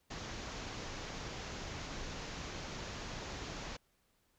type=low-pass noise; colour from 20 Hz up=pink; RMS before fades=-44 dBFS; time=0.1-3.77 s; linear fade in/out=10 ms; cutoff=7000 Hz; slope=96 dB/octave; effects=pink hiss -75 dBFS RMS until 4.38 s